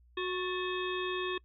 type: harmonic tone with a mistuned harmonic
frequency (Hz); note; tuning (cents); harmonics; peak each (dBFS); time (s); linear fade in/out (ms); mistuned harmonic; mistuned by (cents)
366.3; F#4; -17; 1 / 3 / 5 / 7 / 9 / 10; -34 / -39 / -41 / -42 / -44 / -44; 0.17-1.38; 5; 5; -68
effects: noise-tail reverb RT60 0.1 s tail -24 dB re dry + added 60 Hz sine -59 dBFS peak until 1.44 s